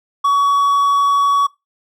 triangle tone, 1128 Hz, C#6, 30 cents sharp, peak -9 dBFS, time 0.24-1.47 s, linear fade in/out 10 ms, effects noise-tail reverb RT60 0.2 s tail -19 dB re dry

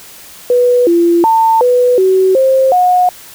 sine tone with pitch steps, 491.3 / 341.7 / 900 / 494.4 / 377.4 / 529 / 725 Hz, B4 / F4 / A5 / B4 / F#4 / C5 / F#5, -9 / -38 / +39 / +2 / +34 / +19 / -35 cents, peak -6 dBFS, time 0.5-3.09 s, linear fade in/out 2 ms, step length 370 ms, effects white hiss -35 dBFS RMS until 3.34 s

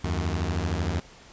sawtooth beating tone pair, 77.78 / 90.78 Hz, D#2 / F#2, 0 / -32 cents, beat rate 13 Hz, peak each -24 dBFS, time 0.04-1 s, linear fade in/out 5 ms, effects pink hiss -50 dBFS RMS until 1.32 s + resampled to 16000 Hz

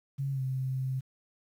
sine tone with pitch glide, 137.6 to 131.31 Hz, C#3 to C3, -12 to +7 cents, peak -29 dBFS, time 0.18-1.01 s, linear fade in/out 20 ms, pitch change -81 cents, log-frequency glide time 0.32-0.41 s, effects 10-bit

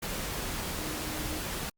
sine tone in noise, 307.9 Hz, D#4, 18 cents flat, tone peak -40 dBFS, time 0.78-1.4 s, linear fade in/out 10 ms, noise pink, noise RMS -35 dBFS, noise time 0.02-1.7 s, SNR -8 dB, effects Opus 48 kbps

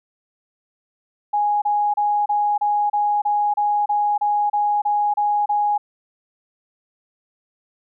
sine tone bursts, 829 Hz, G#5, 3 cents flat, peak -16 dBFS, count 14, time 1.33-5.78 s, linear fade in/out 10 ms, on 290 ms, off 30 ms, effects none

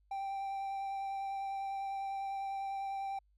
triangle tone with vibrato, 784 Hz, G5, in tune, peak -34 dBFS, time 0.11-3.19 s, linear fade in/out 5 ms, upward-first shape triangle, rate 10 Hz, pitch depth 14 cents each way, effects added 50 Hz sine -67 dBFS peak until 3.37 s

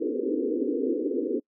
pink band-pass noise, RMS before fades -27 dBFS, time 0-1.4 s, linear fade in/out 20 ms, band 250 to 490 Hz, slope 96 dB/octave, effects noise-tail reverb RT60 0.1 s tail -26 dB re dry

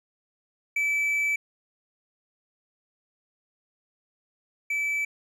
triangle tone pair in turn, 2309 / 2309 Hz, D7 / D7, -30 / -30 cents, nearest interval unison, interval 0 cents, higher neither, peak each -21 / -23 dBFS, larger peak first, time 0.76-1.36 / 4.7-5.05 s, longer first, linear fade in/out 5 ms, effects none

